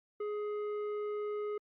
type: tone with tanh clipping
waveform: sine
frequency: 418.1 Hz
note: G#4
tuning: 12 cents sharp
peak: -36 dBFS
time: 0.2-1.58 s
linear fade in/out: 5 ms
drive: 12 dB
effects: low-pass 2000 Hz 12 dB/octave + Opus 48 kbps